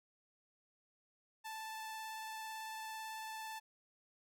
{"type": "tone with vibrato", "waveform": "sawtooth", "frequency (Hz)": 879, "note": "A5", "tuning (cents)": -2, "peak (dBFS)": -40, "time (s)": [1.44, 3.6], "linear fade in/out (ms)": 20, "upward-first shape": "square", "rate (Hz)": 18, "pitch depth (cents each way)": 9, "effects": []}